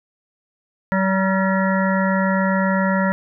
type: harmonic tone with a mistuned harmonic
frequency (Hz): 190.9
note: G3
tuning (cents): -46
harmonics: 1 / 3 / 5 / 7 / 9 / 10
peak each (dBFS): -18 / -23 / -25 / -26 / -28 / -28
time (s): 0.92-3.12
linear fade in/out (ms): 0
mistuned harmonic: 7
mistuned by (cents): +48
effects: none